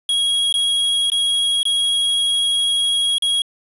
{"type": "tone with dropouts", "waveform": "square", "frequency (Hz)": 3304, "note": "G#7", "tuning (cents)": -10, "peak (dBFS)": -16, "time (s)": [0.09, 3.42], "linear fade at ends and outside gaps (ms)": 2, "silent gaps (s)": [[0.526, 0.54], [1.101, 1.118], [1.631, 1.653], [3.183, 3.222]], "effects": ["resampled to 24000 Hz", "7-bit"]}